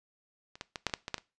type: clicks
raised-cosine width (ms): 0.2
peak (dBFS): -30 / -20 / -19 / -10 / -28 / -12 / -19 / -13 / -25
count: 9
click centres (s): 0.555 / 0.611 / 0.758 / 0.867 / 0.897 / 0.938 / 1.081 / 1.143 / 1.181
effects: noise-tail reverb RT60 0.3 s tail -21 dB re dry + resampled to 22050 Hz